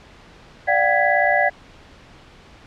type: tone cluster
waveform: sine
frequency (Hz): 588 / 706 / 764 / 1666 / 1982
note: D5 / F5 / G5 / G#6 / B6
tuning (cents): +2 / +19 / -45 / +5 / +6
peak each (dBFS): -21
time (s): 0.67-1.5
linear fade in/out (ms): 20
effects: pink hiss -46 dBFS RMS until 2.66 s + low-pass 4000 Hz 12 dB/octave